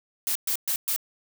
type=noise bursts; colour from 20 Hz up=blue; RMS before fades=-26 dBFS; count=4; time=0.27-0.962 s; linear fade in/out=0 ms; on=83 ms; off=120 ms; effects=none